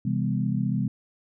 sine chord, C major seventh, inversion none, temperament equal with one note detuned, 130.81 / 164.81 / 200.7 / 246.9 Hz, C3 / E3 / G3 / B3, 0 / 0 / +41 / 0 cents, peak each -27 / -30 / -27 / -31 dBFS, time 0.05-0.88 s, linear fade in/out 5 ms, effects none

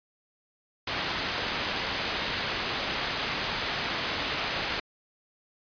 white low-pass noise, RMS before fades -31 dBFS, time 0.87-4.8 s, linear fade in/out 5 ms, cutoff 3800 Hz, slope 12 dB/octave, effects resampled to 11025 Hz

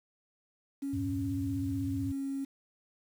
sine tone with pitch glide, 277.2 to 273.4 Hz, C#4 to C#4, 0 to -24 cents, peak -32 dBFS, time 0.82-2.45 s, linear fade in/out 10 ms, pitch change -24 cents, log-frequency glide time 1.14-2.27 s
sine tone with vibrato, 99.6 Hz, G2, 28 cents sharp, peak -34 dBFS, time 0.93-2.12 s, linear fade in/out 5 ms, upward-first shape sine, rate 16 Hz, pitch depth 250 cents each way
effects 9-bit

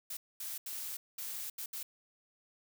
blue noise bursts at uneven times, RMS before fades -41 dBFS, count 6, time 0.1-0.17 / 0.4-0.58 / 0.66-0.97 / 1.18-1.5 / 1.58-1.66 / 1.73-1.83 s, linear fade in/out 5 ms, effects none

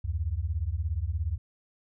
sine beating tone pair, 72 / 89 Hz, D2 / F2, -34 / +33 cents, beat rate 17 Hz, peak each -30 dBFS, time 0.04-1.38 s, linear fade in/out 10 ms, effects none

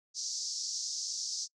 white band-pass noise, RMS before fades -37 dBFS, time 0.14-1.48 s, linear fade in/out 50 ms, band 4700 to 6400 Hz, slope 48 dB/octave, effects noise-tail reverb RT60 0.1 s tail -26 dB re dry

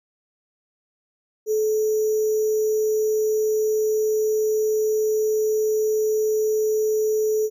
sine tone with sample-and-hold, 431.6 Hz, A4, 33 cents flat, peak -18 dBFS, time 1.46-7.5 s, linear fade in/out 50 ms, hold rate 6300 Hz, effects none

